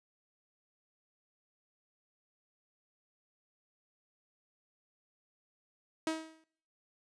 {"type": "tone with exponential decay", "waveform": "sawtooth", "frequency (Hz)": 319.3, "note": "D#4", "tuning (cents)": 45, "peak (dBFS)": -25, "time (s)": [6.07, 6.44], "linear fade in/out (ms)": 2, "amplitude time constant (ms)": 80, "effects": ["noise-tail reverb RT60 0.7 s tail -25 dB re dry", "resampled to 22050 Hz"]}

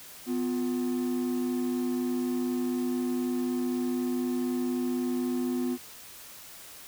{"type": "tone pair together", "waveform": "triangle", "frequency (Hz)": [250, 354], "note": ["B3", "F4"], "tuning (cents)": [21, 23], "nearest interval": "tritone", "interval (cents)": 602, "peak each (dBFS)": [-25, -30], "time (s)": [0.26, 5.78], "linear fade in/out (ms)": 50, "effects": ["tanh soft clip ceiling -20 dBFS", "white hiss -47 dBFS RMS until 6.87 s"]}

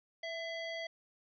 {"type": "harmonic tone with a mistuned harmonic", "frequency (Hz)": 659.3, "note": "E5", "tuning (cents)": 0, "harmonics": [1, 3, 5, 7, 9], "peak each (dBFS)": [-41, -42, -47, -51, -62], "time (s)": [0.23, 0.87], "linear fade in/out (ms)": 5, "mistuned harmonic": 3, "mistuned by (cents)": 33, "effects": []}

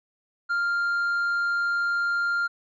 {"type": "tone with tanh clipping", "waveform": "sine", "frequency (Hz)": 1396.9, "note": "F6", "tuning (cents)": 0, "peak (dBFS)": -23, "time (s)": [0.49, 2.48], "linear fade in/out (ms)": 20, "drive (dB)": 3, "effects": []}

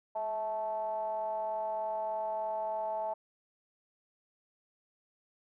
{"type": "ring-modulated tone", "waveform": "triangle", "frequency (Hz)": 111.8, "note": "A2", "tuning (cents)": 28, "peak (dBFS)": -27, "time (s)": [0.15, 3.14], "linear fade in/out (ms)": 10, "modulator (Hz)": 761, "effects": []}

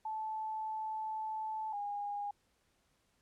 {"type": "tone pair in turn", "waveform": "sine", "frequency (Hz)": [872, 817.1], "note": ["A5", "G#5"], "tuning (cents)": [-16, -28], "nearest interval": "minor second", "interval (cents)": 112, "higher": "first", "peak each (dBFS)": [-36, -36], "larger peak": "neither", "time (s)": [[0.05, 1.73], [1.73, 2.31]], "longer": "first", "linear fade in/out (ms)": 5, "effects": ["pink hiss -75 dBFS RMS until 3.21 s", "low-pass 11000 Hz 12 dB/octave"]}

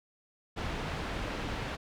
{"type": "low-pass noise", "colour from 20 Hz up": "pink", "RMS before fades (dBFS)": -36, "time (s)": [0.56, 1.77], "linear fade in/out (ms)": 20, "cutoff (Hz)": 3200, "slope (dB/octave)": 12, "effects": []}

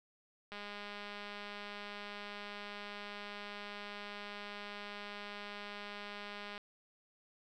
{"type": "click train", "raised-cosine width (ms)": 0.3, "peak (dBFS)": -30, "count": 1243, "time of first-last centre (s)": [0.52, 6.579], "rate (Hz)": 205, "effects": []}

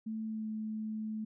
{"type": "tone with pitch glide", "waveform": "sine", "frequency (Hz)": [220, 217], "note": ["A3", "A3"], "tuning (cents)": [0, -24], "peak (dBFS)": -35, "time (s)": [0.06, 1.25], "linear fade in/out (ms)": 10, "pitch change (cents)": -24, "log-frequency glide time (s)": [0.25, 0.48], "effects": []}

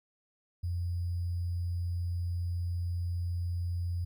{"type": "tone with sample-and-hold", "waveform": "sine", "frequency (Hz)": 87.31, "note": "F2", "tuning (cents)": 0, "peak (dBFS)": -30, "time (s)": [0.63, 4.05], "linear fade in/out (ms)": 10, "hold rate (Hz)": 4900, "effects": []}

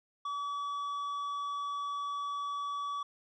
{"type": "tone with tanh clipping", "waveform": "sine", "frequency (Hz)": 1143, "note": "D6", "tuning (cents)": -47, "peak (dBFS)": -35, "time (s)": [0.25, 3.03], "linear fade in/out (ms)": 5, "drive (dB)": 7, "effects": []}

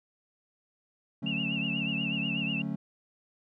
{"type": "chord", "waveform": "triangle", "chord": "D major seventh", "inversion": "none", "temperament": "just", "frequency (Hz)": [146.83, 183.54, 220.2, 275.3], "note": ["D3", "F#3", "A3", "C#4"], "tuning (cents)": [0, -14, 2, -12], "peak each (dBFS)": [-36, -34, -33, -36], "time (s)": [1.22, 2.76], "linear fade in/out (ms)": 10}
{"type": "tone with vibrato", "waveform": "sine", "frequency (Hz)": 2739, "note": "F7", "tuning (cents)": -34, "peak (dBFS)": -31, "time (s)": [1.26, 2.62], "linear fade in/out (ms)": 5, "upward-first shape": "triangle", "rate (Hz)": 8.2, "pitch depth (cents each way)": 100}
{"effects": []}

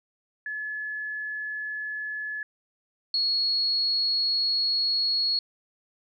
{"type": "tone pair in turn", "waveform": "sine", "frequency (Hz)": [1713, 4333], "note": ["A6", "C#8"], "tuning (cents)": [-47, -40], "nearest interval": "octave + major third", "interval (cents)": 1607, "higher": "second", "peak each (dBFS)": [-30, -22], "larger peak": "second", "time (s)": [[0.46, 2.43], [3.14, 5.39]], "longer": "second", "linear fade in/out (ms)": 2, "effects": []}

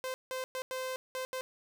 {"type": "tone bursts at uneven times", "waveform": "sawtooth", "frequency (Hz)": 517, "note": "C5", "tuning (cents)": -21, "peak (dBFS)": -31, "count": 6, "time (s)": [[0.04, 0.14], [0.31, 0.44], [0.55, 0.62], [0.71, 0.96], [1.15, 1.25], [1.33, 1.41]], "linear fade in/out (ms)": 0, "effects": []}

